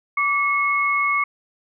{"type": "tone pair together", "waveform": "sine", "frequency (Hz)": [1156, 2182], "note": ["D6", "C#7"], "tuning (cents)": [-28, -28], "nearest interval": "major seventh", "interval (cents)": 1100, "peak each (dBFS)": -20, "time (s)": [0.17, 1.24], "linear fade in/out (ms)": 5, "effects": []}